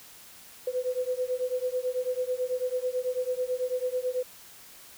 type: beating tone pair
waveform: sine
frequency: 499.7 / 508.8 Hz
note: B4 / C5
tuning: +20 / -48 cents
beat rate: 9.1 Hz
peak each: -30 dBFS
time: 0.67-4.23 s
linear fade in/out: 5 ms
effects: white hiss -50 dBFS RMS until 4.97 s